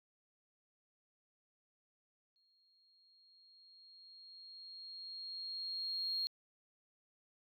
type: tone with exponential growth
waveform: sine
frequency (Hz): 4259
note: C8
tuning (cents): +30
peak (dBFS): -33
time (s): 2.36-6.27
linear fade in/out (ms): 0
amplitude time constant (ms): 850
effects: tanh soft clip ceiling -30 dBFS